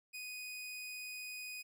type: tone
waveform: sawtooth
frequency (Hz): 2489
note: D#7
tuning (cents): 0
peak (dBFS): -40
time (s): 0.13-1.63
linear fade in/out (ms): 20
effects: none